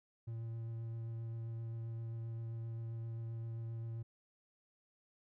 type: tone with vibrato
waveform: triangle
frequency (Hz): 114.4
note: A#2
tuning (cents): -32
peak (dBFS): -38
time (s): 0.27-4.03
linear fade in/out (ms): 10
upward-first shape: triangle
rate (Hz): 7.6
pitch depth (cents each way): 15
effects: none